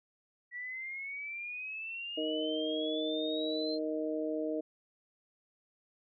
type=exponential sweep; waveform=sine; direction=up; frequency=1935 to 4186 Hz; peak=-38 dBFS; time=0.51-3.79 s; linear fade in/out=50 ms
type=harmonic tone; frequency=155.56 Hz; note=D#3; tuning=in tune; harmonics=2 / 3 / 4; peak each=-35 / -37 / -37 dBFS; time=2.17-4.61 s; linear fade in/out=10 ms
effects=none